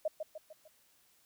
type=tone with echo; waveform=sine; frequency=622.3 Hz; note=D#5; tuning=in tune; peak=-29 dBFS; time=0.05-0.08 s; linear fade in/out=5 ms; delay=150 ms; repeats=4; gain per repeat=-6 dB; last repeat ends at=0.68 s; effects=white hiss -68 dBFS RMS until 1.25 s